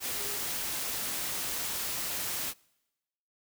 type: tone in noise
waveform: sine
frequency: 410 Hz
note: G#4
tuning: 22 cents flat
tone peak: -44 dBFS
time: 0.15-0.4 s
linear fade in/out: 50 ms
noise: white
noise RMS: -34 dBFS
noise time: 0-2.54 s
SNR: -13 dB
effects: noise-tail reverb RT60 1.0 s tail -26 dB re dry